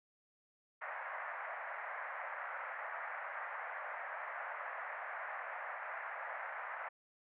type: band-pass noise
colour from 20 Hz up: white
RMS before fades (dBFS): -44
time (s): 0.81-6.89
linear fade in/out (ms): 10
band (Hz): 580 to 2000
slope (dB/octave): 48
effects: none